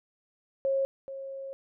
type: tone pair in turn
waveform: sine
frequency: 542 / 542 Hz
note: C#5 / C#5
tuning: -39 / -39 cents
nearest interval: unison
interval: 0 cents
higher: neither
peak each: -24 / -36 dBFS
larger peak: first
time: 0.65-0.85 / 1.08-1.53 s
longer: second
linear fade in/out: 0 ms
effects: none